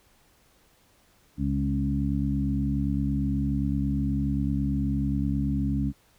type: harmonic tone with a mistuned harmonic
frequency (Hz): 69.3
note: C#2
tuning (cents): 0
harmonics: 1 / 2 / 3 / 4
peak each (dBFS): -29 / -29 / -29 / -29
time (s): 1.37-5.93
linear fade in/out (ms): 50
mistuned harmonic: 2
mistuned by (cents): +16
effects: pink hiss -62 dBFS RMS until 6.18 s